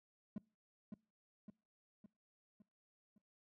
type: tone with echo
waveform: triangle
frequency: 208.2 Hz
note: G#3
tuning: 5 cents sharp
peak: -38 dBFS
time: 0.36-0.38 s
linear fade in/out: 2 ms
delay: 560 ms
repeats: 5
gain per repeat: -5 dB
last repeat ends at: 3.18 s
effects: noise-tail reverb RT60 0.4 s tail -26 dB re dry + high-pass 80 Hz 12 dB/octave